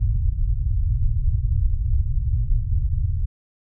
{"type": "low-pass noise", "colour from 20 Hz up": "pink", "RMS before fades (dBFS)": -20, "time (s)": [0, 3.26], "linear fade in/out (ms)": 20, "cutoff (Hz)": 120, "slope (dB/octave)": 48, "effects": []}